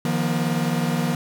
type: chord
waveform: 45% pulse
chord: Eb suspended second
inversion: none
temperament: equal with one note detuned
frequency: 155.56 / 174.61 / 239.2 Hz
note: Eb3 / F3 / Bb3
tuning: 0 / 0 / +45 cents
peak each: -25 dBFS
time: 0.05-1.15 s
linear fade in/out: 2 ms
effects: none